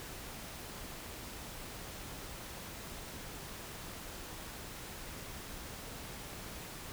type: silence
effects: pink hiss -46 dBFS RMS until 6.92 s